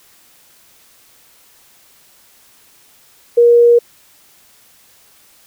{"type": "tone", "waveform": "sine", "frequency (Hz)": 474.4, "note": "A#4", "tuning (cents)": 30, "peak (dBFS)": -5, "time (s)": [3.37, 3.79], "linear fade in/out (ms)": 10, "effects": ["white hiss -49 dBFS RMS until 5.46 s"]}